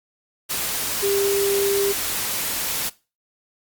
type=tone in noise; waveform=sine; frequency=398.3 Hz; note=G4; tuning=28 cents sharp; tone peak=-19 dBFS; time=1.02-1.93 s; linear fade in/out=20 ms; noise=white; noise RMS=-25 dBFS; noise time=0.49-2.9 s; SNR=+3 dB; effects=noise-tail reverb RT60 0.3 s tail -20 dB re dry + Opus 48 kbps